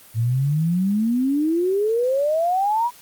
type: exponential sweep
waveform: sine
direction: up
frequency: 109.1 to 987.8 Hz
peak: -17 dBFS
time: 0.14-2.91 s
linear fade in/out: 50 ms
effects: white hiss -47 dBFS RMS until 3.01 s + Opus 32 kbps